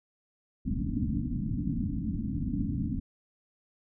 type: low-pass noise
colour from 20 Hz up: white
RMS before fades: -31 dBFS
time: 0.65-3 s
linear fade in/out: 10 ms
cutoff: 290 Hz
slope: 96 dB/octave
effects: none